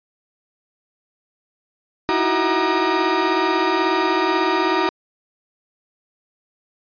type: tone cluster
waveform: 35% pulse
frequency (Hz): 315.8 / 332.1 / 374.3 / 943 / 1211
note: D#4 / E4 / F#4 / A#5 / D#6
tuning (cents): +26 / +13 / +20 / +20 / -47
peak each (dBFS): -25 / -22 / -20 / -20 / -23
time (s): 2.09-4.89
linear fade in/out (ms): 0
effects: resampled to 11025 Hz